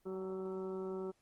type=harmonic tone with a mistuned harmonic; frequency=188.9 Hz; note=F#3; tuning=36 cents sharp; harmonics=1 / 2 / 3 / 4 / 5 / 6 / 7; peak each=-45 / -39 / -52 / -57 / -55 / -60 / -55 dBFS; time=0.05-1.12 s; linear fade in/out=20 ms; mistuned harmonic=5; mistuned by=-31 cents; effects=pink hiss -75 dBFS RMS until 1.21 s + Opus 24 kbps